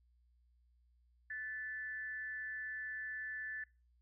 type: tone with amplitude modulation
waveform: sine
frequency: 1751 Hz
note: A6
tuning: 9 cents flat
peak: -38 dBFS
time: 1.3-3.64 s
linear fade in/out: 5 ms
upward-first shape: sine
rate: 236 Hz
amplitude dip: 55%
effects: noise-tail reverb RT60 0.3 s tail -22 dB re dry + added 60 Hz sine -68 dBFS peak until 4.01 s